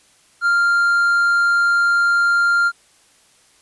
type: tone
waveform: triangle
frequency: 1395 Hz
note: F6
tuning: 2 cents flat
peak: -11 dBFS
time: 0.41-2.72 s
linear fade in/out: 50 ms
effects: white hiss -54 dBFS RMS until 3.61 s + resampled to 24000 Hz